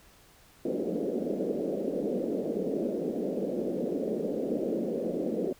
white band-pass noise, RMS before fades -31 dBFS, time 0.65-5.53 s, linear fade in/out 5 ms, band 180 to 550 Hz, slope 48 dB/octave, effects pink hiss -58 dBFS RMS until 5.59 s

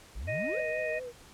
triangle exponential sweep, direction up, 46.09 to 654 Hz, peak -33 dBFS, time 0.15-0.62 s, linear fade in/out 20 ms
harmonic tone, 622.3 Hz, D#5, in tune, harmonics 1 / 3 / 4, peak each -32 / -37 / -38 dBFS, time 0.27-1 s, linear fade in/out 20 ms
sine tone with vibrato, 489.3 Hz, B4, 16 cents flat, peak -37 dBFS, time 0.52-1.13 s, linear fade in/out 50 ms, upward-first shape triangle, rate 4.5 Hz, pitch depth 88 cents each way
effects pink hiss -54 dBFS RMS until 1.33 s + low-pass 11000 Hz 12 dB/octave

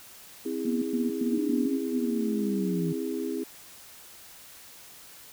sine chord, C augmented, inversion none, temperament just, 261.6 / 327 / 408.8 Hz, C4 / E4 / G#4, 0 / -14 / -27 cents, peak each -33 dBFS, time 0.45-3.44 s, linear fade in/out 10 ms
sine tone bursts, 243.7 Hz, B3, 23 cents flat, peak -26 dBFS, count 4, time 0.65-1.66 s, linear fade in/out 5 ms, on 170 ms, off 110 ms
sine linear sweep, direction down, 311.1 to 161.8 Hz, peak -27 dBFS, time 1.32-2.93 s, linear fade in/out 10 ms
effects white hiss -49 dBFS RMS until 5.32 s

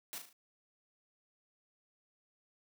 white noise with echo, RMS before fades -43 dBFS, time 0.13-0.18 s, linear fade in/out 0 ms, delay 37 ms, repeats 4, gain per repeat -6 dB, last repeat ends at 0.328 s, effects high-pass 200 Hz 12 dB/octave

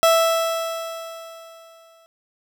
30% pulse tone with exponential decay, 659.3 Hz, E5, in tune, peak -9 dBFS, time 0.03-2.06 s, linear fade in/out 0 ms, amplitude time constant 440 ms, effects none

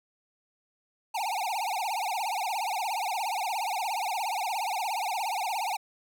square tone with vibrato, 818 Hz, G#5, 26 cents flat, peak -29 dBFS, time 1.14-5.77 s, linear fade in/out 10 ms, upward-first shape triangle, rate 17 Hz, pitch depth 270 cents each way, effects none

